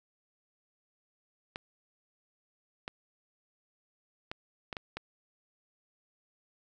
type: clicks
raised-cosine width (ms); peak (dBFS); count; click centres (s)
0.3; -21; 6; 1.559 / 2.879 / 4.315 / 4.728 / 4.768 / 4.97
effects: none